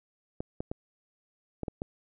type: clicks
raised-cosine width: 2 ms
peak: -20 dBFS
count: 6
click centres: 0.405 / 0.605 / 0.715 / 1.633 / 1.682 / 1.819 s
effects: none